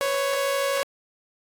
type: tone pair together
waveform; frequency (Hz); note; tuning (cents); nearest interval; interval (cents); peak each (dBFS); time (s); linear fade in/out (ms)
sawtooth; 502.2 / 554.4; B4 / C#5; +29 / 0; major second; 171; -27 / -19; 0.01-0.83; 0
effects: AAC 64 kbps